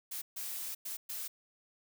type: noise bursts at uneven times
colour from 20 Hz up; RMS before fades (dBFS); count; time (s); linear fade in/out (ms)
blue; -40; 4; 0.11-0.22 / 0.36-0.75 / 0.85-0.97 / 1.09-1.28; 10
effects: none